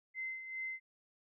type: tone with tremolo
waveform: sine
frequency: 2066 Hz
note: C7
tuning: 22 cents flat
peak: -37 dBFS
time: 0.14-0.8 s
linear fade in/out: 50 ms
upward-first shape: sine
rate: 2.5 Hz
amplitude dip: 60%
effects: none